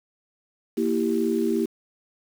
sine chord, E diminished, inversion second, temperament equal, 233.1 / 329.6 / 392 Hz, Bb3 / E4 / G4, 0 / 0 / 0 cents, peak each -25 dBFS, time 0.77-1.66 s, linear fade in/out 10 ms, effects 7-bit

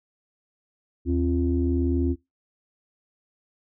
sine tone cluster, 77.7 / 265.1 / 345.7 Hz, D#2 / C4 / F4, -2 / +23 / -18 cents, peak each -23 / -24 / -27 dBFS, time 1.05-2.16 s, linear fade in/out 50 ms, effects noise-tail reverb RT60 0.2 s tail -22 dB re dry + tanh soft clip ceiling -11 dBFS

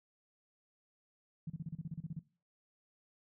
sine tone bursts, 160 Hz, D#3, 49 cents sharp, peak -37 dBFS, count 12, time 1.47-2.193 s, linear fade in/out 5 ms, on 30 ms, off 33 ms, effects noise-tail reverb RT60 0.4 s tail -21 dB re dry

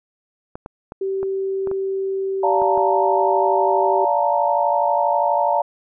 clicks, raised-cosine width 1 ms, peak -18 dBFS, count 8, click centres 0.555 / 0.661 / 0.921 / 1.23 / 1.673 / 1.714 / 2.619 / 2.776 s
sine tone, 386.5 Hz, G4, 24 cents flat, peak -20 dBFS, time 1.01-4.05 s, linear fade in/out 5 ms
sine chord, Bb major seventh, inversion first, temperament equal with one note detuned, 580.2 / 698.5 / 880 / 932.3 Hz, D5 / F5 / A5 / Bb5, -21 / 0 / 0 / 0 cents, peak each -21 dBFS, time 2.43-5.62 s, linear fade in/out 5 ms
effects none

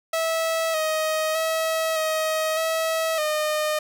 sawtooth tone with pitch steps, 651 / 628 / 644 / 631 / 646 / 611 Hz, E5 / D#5 / E5 / D#5 / E5 / D#5, -22 / +16 / -41 / +24 / -35 / -32 cents, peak -18 dBFS, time 0.13-3.79 s, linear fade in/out 5 ms, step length 610 ms, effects none

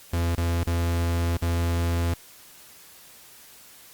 45% pulse tone with dropouts, 85 Hz, F2, 46 cents flat, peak -22 dBFS, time 0.13-2.14 s, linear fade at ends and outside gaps 5 ms, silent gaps 0.352-0.377 / 0.636-0.67 / 1.371-1.421 s, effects white hiss -49 dBFS RMS until 3.93 s + Opus 48 kbps

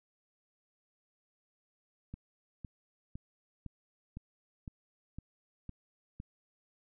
click train, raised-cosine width 5 ms, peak -30 dBFS, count 9, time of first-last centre 2.14-6.201 s, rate 1.97 Hz, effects none

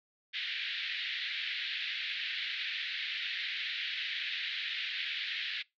white band-pass noise, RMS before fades -37 dBFS, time 0.33-5.63 s, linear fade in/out 20 ms, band 1700 to 3900 Hz, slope 48 dB/octave, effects noise-tail reverb RT60 0.2 s tail -23 dB re dry

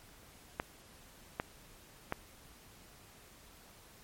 clicks, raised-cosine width 0.5 ms, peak -18 dBFS, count 3, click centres 0.599 / 1.399 / 2.124 s, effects pink hiss -58 dBFS RMS until 4.03 s + MP3 64 kbps

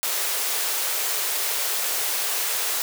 white high-pass noise, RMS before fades -25 dBFS, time 0.03-2.82 s, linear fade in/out 0 ms, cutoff 370 Hz, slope 48 dB/octave, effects none

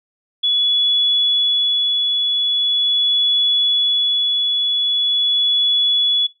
sine tone with tremolo, 3404 Hz, G#7, 42 cents sharp, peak -13 dBFS, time 0.43-6.27 s, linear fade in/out 10 ms, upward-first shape sine, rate 0.42 Hz, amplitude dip 25%, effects noise-tail reverb RT60 0.2 s tail -18 dB re dry

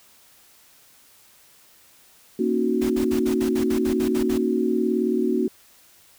sine chord, D# minor seventh, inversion second, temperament equal with one note detuned, 233.1 / 271.9 / 311.1 / 370 Hz, A#3 / C#4 / D#4 / F#4, 0 / -33 / 0 / 0 cents, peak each -24 / -26 / -27 / -23 dBFS, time 2.39-5.48 s, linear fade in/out 5 ms
pink noise bursts, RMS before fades -34 dBFS, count 11, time 2.81-4.381 s, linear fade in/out 10 ms, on 91 ms, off 57 ms
effects white hiss -54 dBFS RMS until 6.18 s

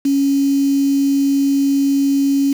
sine tone with quantisation, 277.2 Hz, C#4, in tune, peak -12 dBFS, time 0.05-2.53 s, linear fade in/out 5 ms, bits 5, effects none

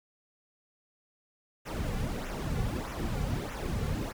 brown noise with flanger, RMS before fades -33 dBFS, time 1.65-4.13 s, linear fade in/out 20 ms, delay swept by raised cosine 0.22 to 3.22 ms, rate 1.6 Hz, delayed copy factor -0.7, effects none

